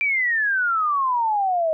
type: exponential sweep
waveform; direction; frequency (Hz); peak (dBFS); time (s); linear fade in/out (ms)
sine; down; 2370 to 622.3; -18; 0.01-1.73; 0
effects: none